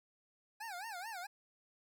25% pulse tone with vibrato, 803 Hz, G5, 41 cents sharp, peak -39 dBFS, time 0.6-1.27 s, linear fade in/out 10 ms, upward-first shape sine, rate 4.6 Hz, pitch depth 240 cents each way, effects none

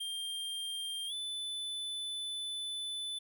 square tone with pitch glide, 3191 to 3500 Hz, G7 to A7, +30 to -10 cents, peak -37 dBFS, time 0-3.19 s, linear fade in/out 10 ms, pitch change +160 cents, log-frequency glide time 1.07-1.13 s, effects none

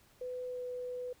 sine tone with pitch glide, 501 to 497 Hz, B4 to B4, +25 to +11 cents, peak -37 dBFS, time 0.21-1.13 s, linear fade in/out 5 ms, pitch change -14 cents, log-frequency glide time 0.45-0.61 s, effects pink hiss -65 dBFS RMS until 1.2 s

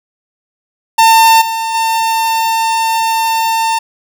45% pulse tone with level steps, 901 Hz, A5, 41 cents sharp, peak -4 / -15 / -11 dBFS, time 0.98-3.79 s, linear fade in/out 10 ms, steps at 1.41 / 1.74 s, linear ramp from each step 10 ms, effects none

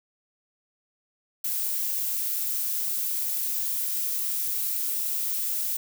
violet noise, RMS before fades -28 dBFS, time 1.44-5.77 s, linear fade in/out 5 ms, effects none

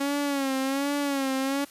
sawtooth tone with vibrato, 276 Hz, C#4, 7 cents flat, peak -21 dBFS, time 0-1.65 s, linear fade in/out 10 ms, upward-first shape sine, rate 1.3 Hz, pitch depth 71 cents each way, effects white hiss -51 dBFS RMS until 1.7 s + resampled to 32000 Hz

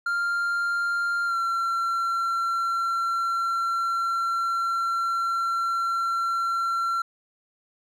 triangle tone with pitch glide, 1395 to 1360.8 Hz, F6 to F6, -2 to -45 cents, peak -21 dBFS, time 0.06-7.02 s, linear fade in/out 5 ms, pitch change -43 cents, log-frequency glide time 1.26-1.36 s, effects none

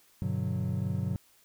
triangle chord, G major seventh, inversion none, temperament equal with one note detuned, 98.85 / 123.47 / 146.83 / 185 Hz, G2 / B2 / D3 / F#3, +15 / 0 / 0 / 0 cents, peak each -31 / -32 / -34 / -32 dBFS, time 0.22-1.16 s, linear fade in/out 0 ms, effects white hiss -63 dBFS RMS until 1.44 s

